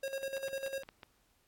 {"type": "tone with tremolo", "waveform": "square", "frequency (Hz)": 542, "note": "C#5", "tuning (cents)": -39, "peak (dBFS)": -35, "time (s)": [0.03, 0.83], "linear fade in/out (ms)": 5, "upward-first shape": "square", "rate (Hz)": 10, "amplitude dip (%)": 65}
{"type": "clicks", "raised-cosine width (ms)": 0.3, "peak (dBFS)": -31, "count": 6, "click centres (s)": [0.368, 0.484, 0.664, 0.834, 0.889, 1.032]}
{"effects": ["pink hiss -72 dBFS RMS until 1.47 s", "AAC 64 kbps"]}